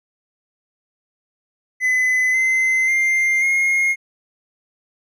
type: tone with pitch steps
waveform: triangle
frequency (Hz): 2018 / 2059 / 2101 / 2144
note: B6 / C7 / C7 / C7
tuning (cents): +37 / -28 / +7 / +42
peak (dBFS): -13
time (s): 1.8-3.96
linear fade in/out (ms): 50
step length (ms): 540
effects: none